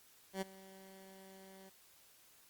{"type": "tone with ADSR envelope", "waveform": "15% pulse", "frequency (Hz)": 191.7, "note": "G3", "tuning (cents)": -38, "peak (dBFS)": -29, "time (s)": [0.33, 1.7], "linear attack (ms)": 84, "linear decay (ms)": 20, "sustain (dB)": -20, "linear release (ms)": 19, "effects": ["white hiss -65 dBFS RMS until 2.49 s", "Opus 48 kbps"]}